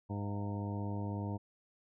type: harmonic tone with a mistuned harmonic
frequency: 101.8 Hz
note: G#2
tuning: 34 cents flat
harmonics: 1 / 2 / 3 / 4 / 5 / 6 / 7 / 8 / 9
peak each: -37 / -41 / -44 / -50 / -50 / -52 / -52 / -57 / -48 dBFS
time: 0.09-1.38 s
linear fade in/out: 20 ms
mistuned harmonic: 6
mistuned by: +51 cents
effects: none